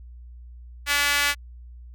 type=tone with high-pass filter; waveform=sawtooth; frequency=287.4 Hz; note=D4; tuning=37 cents flat; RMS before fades=-22 dBFS; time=0.86-1.35 s; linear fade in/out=50 ms; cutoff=1800 Hz; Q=1.6; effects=added 60 Hz sine -40 dBFS peak until 1.94 s